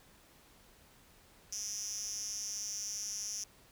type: tone with high-pass filter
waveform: 5% pulse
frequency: 207.7 Hz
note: G#3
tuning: in tune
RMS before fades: -40 dBFS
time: 1.52-3.44 s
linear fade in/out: 5 ms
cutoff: 5800 Hz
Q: 7.1
effects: pink hiss -62 dBFS RMS until 3.71 s